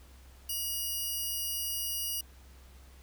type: tone pair together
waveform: 5% pulse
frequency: 2883 / 4849 Hz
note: F#7 / D#8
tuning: -46 / -45 cents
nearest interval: major sixth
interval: 901 cents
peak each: -25 / -31 dBFS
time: 0.49-2.21 s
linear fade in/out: 5 ms
effects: added 65 Hz sine -52 dBFS peak until 3.02 s + pink hiss -60 dBFS RMS until 3.02 s